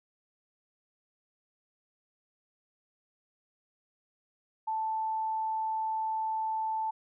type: tone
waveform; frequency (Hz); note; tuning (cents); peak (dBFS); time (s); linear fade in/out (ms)
sine; 880; A5; 0; -29; 4.67-6.91; 10
effects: none